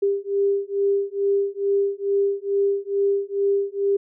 sine beating tone pair, 397.5 / 399.8 Hz, G4 / G4, +24 / +34 cents, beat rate 2.3 Hz, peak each -22 dBFS, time 0.02-3.97 s, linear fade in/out 10 ms, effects none

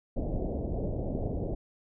pink low-pass noise, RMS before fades -32 dBFS, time 0.16-1.55 s, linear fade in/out 10 ms, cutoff 670 Hz, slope 48 dB/octave, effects none

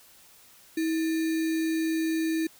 sine tone with sample-and-hold, 322.1 Hz, E4, 40 cents flat, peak -24 dBFS, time 0.77-2.47 s, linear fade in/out 5 ms, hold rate 2100 Hz, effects white hiss -55 dBFS RMS until 2.59 s

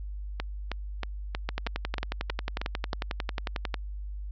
two click trains, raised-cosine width 0.3 ms, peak -14 / -15 dBFS, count 26 / 9, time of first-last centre 1.49-3.742 / 0.4-2.932 s, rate 11.1 / 3.16 Hz, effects added 50 Hz sine -34 dBFS peak until 4.31 s + resampled to 16000 Hz

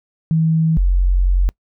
sine tone pair in turn, 160.9 / 45.33 Hz, E3 / F#1, -42 / -35 cents, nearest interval octave + minor seventh, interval 2193 cents, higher first, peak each -12 / -11 dBFS, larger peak second, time 0.31-0.77 / 0.77-1.49 s, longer second, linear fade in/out 0 ms, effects noise-tail reverb RT60 0.1 s tail -26 dB re dry

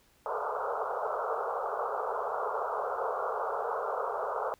pink band-pass noise, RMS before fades -33 dBFS, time 0.26-4.54 s, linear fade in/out 0 ms, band 420 to 1400 Hz, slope 96 dB/octave, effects pink hiss -65 dBFS RMS until 4.59 s

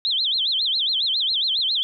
sine tone with vibrato, 3589 Hz, A7, 34 cents sharp, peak -19 dBFS, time 0.05-1.83 s, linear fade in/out 0 ms, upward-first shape sine, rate 7.3 Hz, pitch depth 280 cents each way, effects none

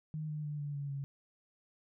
sine tone with pitch steps, 154.7 / 151.43 / 148.23 / 145.09 / 142.02 / 139.02 Hz, D#3 / D#3 / D3 / D3 / C#3 / C#3, -10 / -47 / +16 / -21 / +42 / +5 cents, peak -36 dBFS, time 0.14-1.04 s, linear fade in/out 0 ms, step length 150 ms, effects none

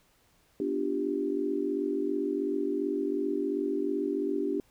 sine chord, G dominant seventh, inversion first, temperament equal, 246.9 / 293.7 / 349.2 / 392 Hz, B3 / D4 / F4 / G4, 0 / 0 / 0 / 0 cents, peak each -37 / -31 / -35 / -31 dBFS, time 0.6-4.6 s, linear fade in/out 2 ms, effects pink hiss -66 dBFS RMS until 4.7 s

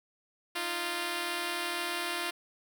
5% pulse tone pair together, 309.6 / 347.5 Hz, D#4 / F4, -9 / -9 cents, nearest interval major second, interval 200 cents, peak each -28 / -21 dBFS, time 0.55-2.31 s, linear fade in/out 10 ms, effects none

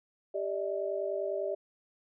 sine tone cluster, 394.5 / 588 / 638 Hz, G4 / D5 / D#5, +11 / +2 / +43 cents, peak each -35 / -34 / -36 dBFS, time 0.34-1.55 s, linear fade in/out 10 ms, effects none

